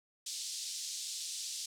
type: band-pass noise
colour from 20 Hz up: pink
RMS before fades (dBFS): -41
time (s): 0.26-1.66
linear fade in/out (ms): 5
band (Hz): 4000 to 8600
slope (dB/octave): 24
effects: none